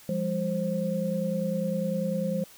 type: tone cluster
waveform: sine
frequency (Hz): 173.1 / 203.1 / 527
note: F3 / G#3 / C5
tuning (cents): -15 / -38 / +12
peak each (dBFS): -30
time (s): 0.09-2.44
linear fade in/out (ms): 2
effects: white hiss -52 dBFS RMS until 2.57 s